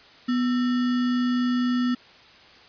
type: tone with sample-and-hold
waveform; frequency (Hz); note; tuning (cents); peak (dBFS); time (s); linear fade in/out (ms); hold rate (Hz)
sine; 246.9; B3; 0; -20; 0.28-1.95; 10; 1575
effects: white hiss -50 dBFS RMS until 2.68 s + resampled to 11025 Hz